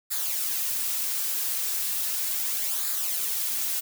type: noise with flanger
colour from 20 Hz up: blue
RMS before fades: -28 dBFS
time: 0.1-3.81 s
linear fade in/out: 20 ms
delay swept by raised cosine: 0.34 to 5.84 ms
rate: 0.36 Hz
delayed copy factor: -0.55
effects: none